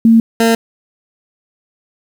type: tone pair in turn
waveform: sine / 20% pulse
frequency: 227.1 / 228 Hz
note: A#3 / A#3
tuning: -45 / -38 cents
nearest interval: unison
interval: 7 cents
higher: second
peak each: -4 dBFS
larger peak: neither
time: 0.05-0.2 / 0.4-0.55 s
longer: neither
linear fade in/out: 2 ms
effects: 7-bit